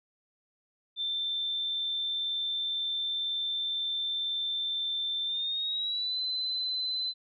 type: tone with pitch glide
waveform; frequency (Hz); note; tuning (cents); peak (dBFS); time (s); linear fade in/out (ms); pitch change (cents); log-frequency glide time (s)
sine; 3559 to 4041; A7 to B7; +19 to +39; -29; 0.96-7.14; 50; +220; 5.25-6.18
effects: none